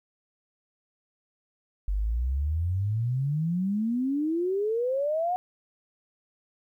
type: exponential sweep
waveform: sine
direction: up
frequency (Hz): 46.82 to 740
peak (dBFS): -24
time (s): 1.88-5.36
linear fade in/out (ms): 0
effects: 11-bit